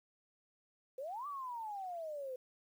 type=exponential two-way sweep; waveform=sine; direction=up then down; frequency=500 to 1182 to 500 Hz; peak=-40 dBFS; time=0.98-2.36 s; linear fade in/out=5 ms; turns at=1.27 s; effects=11-bit